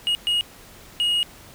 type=tone bursts at uneven times; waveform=triangle; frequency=2878 Hz; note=F#7; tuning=49 cents flat; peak=-17 dBFS; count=3; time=0.07-0.15 / 0.27-0.41 / 1-1.23 s; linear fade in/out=0 ms; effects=pink hiss -46 dBFS RMS until 1.54 s